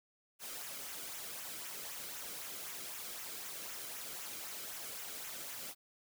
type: noise with flanger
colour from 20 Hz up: white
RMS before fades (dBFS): -45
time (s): 0.39-5.75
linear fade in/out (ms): 50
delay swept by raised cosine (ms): 0.21 to 1.15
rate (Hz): 3.9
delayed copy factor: -0.5
effects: none